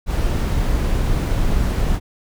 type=noise; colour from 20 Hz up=brown; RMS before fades=-18 dBFS; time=0.06-2 s; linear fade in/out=50 ms; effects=none